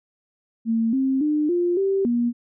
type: tone with pitch steps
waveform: sine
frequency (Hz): 226.7 / 266.1 / 301 / 350.6 / 389.7 / 238.6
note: A#3 / C4 / D4 / F4 / G4 / A#3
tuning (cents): -48 / +29 / +43 / +7 / -10 / +41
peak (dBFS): -18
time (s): 0.65-2.33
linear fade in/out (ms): 50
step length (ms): 280
effects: none